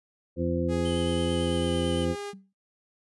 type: harmonic tone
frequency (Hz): 85.6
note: F2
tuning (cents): -34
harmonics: 1 / 2 / 3 / 4 / 6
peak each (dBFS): -31 / -31 / -31 / -31 / -31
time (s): 0.36-2.16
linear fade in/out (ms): 50
type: tone with pitch glide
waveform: sawtooth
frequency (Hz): 415.3 to 406.5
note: G#4 to G#4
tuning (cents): 0 to -37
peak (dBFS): -30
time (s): 0.68-2.34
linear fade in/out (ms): 50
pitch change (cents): -37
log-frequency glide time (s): 1.34-1.75
type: tone with vibrato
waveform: square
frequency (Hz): 3041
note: F#7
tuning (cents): +47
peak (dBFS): -37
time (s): 0.85-2.05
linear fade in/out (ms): 5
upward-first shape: sine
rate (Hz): 9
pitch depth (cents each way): 25
type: tone with exponential decay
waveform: sine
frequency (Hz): 193.1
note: G3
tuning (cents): -26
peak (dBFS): -38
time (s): 2.33-2.53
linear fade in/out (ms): 5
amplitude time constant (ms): 43
effects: noise-tail reverb RT60 0.3 s tail -26 dB re dry + resampled to 24000 Hz